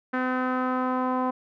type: tone with low-pass filter sweep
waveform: sawtooth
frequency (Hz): 255.2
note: C4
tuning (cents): -43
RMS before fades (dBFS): -26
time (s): 0.13-1.31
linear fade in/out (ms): 10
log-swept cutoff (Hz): 1600 to 1000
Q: 3.4
effects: none